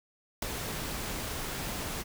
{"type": "noise with ADSR envelope", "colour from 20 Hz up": "pink", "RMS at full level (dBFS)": -27, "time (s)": [0.42, 2.04], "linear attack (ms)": 5, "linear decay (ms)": 5, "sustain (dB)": -9, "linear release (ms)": 31, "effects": []}